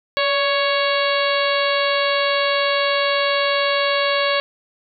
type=harmonic tone with a mistuned harmonic; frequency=556 Hz; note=C#5; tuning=5 cents sharp; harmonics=1 / 2 / 3 / 4 / 5 / 6 / 7 / 8; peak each=-20 / -23 / -25 / -26 / -27 / -28 / -28 / -29 dBFS; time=0.17-4.4 s; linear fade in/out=0 ms; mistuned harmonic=1; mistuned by=+40 cents; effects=none